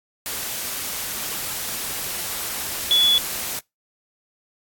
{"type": "tone in noise", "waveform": "sine", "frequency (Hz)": 3422, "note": "A7", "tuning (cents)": -49, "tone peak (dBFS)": -14, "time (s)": [2.91, 3.18], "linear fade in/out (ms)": 0, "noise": "white", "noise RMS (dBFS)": -28, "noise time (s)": [0.26, 3.59], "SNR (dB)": 11, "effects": ["noise-tail reverb RT60 0.2 s tail -25 dB re dry", "AAC 64 kbps"]}